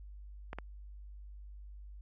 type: clicks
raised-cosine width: 0.5 ms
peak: -25 dBFS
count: 2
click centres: 0.531 / 0.586 s
effects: added 50 Hz sine -46 dBFS peak until 2.01 s + MP3 64 kbps